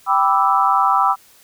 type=chord; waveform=sine; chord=E minor seventh; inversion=first; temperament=equal; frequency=784 / 987.8 / 1174.7 / 1318.5 Hz; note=G5 / B5 / D6 / E6; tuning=0 / 0 / 0 / 0 cents; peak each=-18 dBFS; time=0.06-1.16 s; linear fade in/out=50 ms; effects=white hiss -50 dBFS RMS until 1.43 s